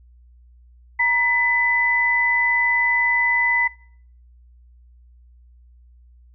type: tone pair together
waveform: sine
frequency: 946 / 2001 Hz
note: A#5 / B6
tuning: +25 / +22 cents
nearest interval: octave + minor second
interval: 1297 cents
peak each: -23 / -16 dBFS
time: 0.99-3.68 s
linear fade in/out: 10 ms
effects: noise-tail reverb RT60 0.6 s tail -24 dB re dry + added 60 Hz sine -47 dBFS peak until 6.34 s